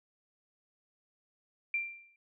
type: tone with exponential decay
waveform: sine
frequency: 2365 Hz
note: D7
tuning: 12 cents sharp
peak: -27 dBFS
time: 1.74-2.16 s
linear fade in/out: 2 ms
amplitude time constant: 91 ms
effects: none